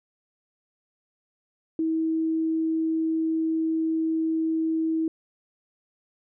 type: tone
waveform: sine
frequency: 321.8 Hz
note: E4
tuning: 42 cents flat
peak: -22 dBFS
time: 1.79-5.08 s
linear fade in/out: 2 ms
effects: none